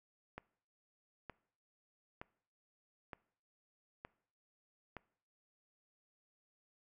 click train, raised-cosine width 0.5 ms, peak -30 dBFS, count 6, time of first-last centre 0.38-4.967 s, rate 1.09 Hz, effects noise-tail reverb RT60 0.6 s tail -22 dB re dry

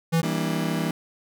square tone, 164.81 Hz, E3, in tune, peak -19 dBFS, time 0.12-0.22 s, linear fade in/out 20 ms
35% pulse chord, E half-diminished seventh, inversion none, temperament just, 164.81 / 197.78 / 237.3 / 296.7 Hz, E3 / G3 / Bb3 / D4, 0 / +16 / +31 / +18 cents, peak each -25 / -29 / -29 / -30 dBFS, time 0.23-0.91 s, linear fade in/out 2 ms
effects none

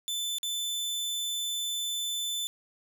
sawtooth tone with dropouts, 3520 Hz, A7, in tune, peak -27 dBFS, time 0.08-2.47 s, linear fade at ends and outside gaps 0 ms, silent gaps 0.384-0.431 s, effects none

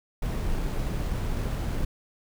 brown noise with sample-and-hold, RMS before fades -28 dBFS, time 0.22-1.85 s, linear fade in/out 5 ms, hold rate 11025 Hz, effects none

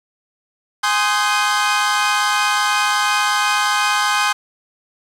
sawtooth chord, Ab major seventh, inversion none, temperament equal with one note detuned, 830.6 / 1046.5 / 1244.5 / 1535.7 Hz, Ab5 / C6 / Eb6 / G6, 0 / 0 / 0 / -36 cents, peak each -17 dBFS, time 0.83-4.33 s, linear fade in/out 10 ms, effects low-pass 9000 Hz 12 dB/octave + 8-bit

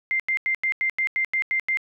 sine tone bursts, 2093 Hz, C7, in tune, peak -20 dBFS, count 10, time 0.11-1.772 s, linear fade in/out 0 ms, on 87 ms, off 88 ms, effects none

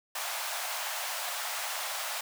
pink high-pass noise, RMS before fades -35 dBFS, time 0.15-2.21 s, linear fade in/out 5 ms, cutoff 620 Hz, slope 48 dB/octave, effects none

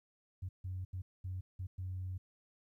sine tone bursts at uneven times, 92.4 Hz, F#2, 2 cents flat, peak -37 dBFS, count 6, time 0.42-0.49 / 0.64-0.85 / 0.93-1.02 / 1.24-1.41 / 1.59-1.67 / 1.78-2.18 s, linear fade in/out 10 ms, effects tanh soft clip ceiling -33 dBFS + 13-bit

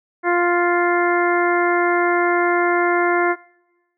harmonic tone, 349.7 Hz, F4, 2 cents sharp, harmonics 1 / 2 / 3 / 4 / 5 / 6, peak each -18 / -21 / -23 / -24 / -25 / -26 dBFS, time 0.23-3.36 s, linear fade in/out 50 ms, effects noise-tail reverb RT60 1.0 s tail -23 dB re dry

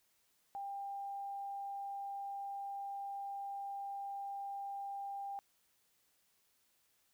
sine tone, 796 Hz, G5, 26 cents sharp, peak -40 dBFS, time 0.55-5.39 s, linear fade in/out 0 ms, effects white hiss -75 dBFS RMS until 7.13 s

